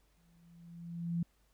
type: tone with exponential growth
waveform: sine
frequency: 170 Hz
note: F3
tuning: 46 cents flat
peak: -29 dBFS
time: 0.17-1.23 s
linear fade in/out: 5 ms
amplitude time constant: 230 ms
effects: added 50 Hz sine -70 dBFS peak until 1.53 s + pink hiss -74 dBFS RMS until 1.53 s